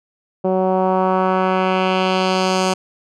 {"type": "tone with low-pass filter sweep", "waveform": "10% pulse", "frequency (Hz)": 186.9, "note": "F#3", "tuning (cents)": 18, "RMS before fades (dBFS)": -17, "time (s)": [0.44, 2.74], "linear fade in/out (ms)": 10, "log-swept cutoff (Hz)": [550, 7300], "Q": 1.4, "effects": []}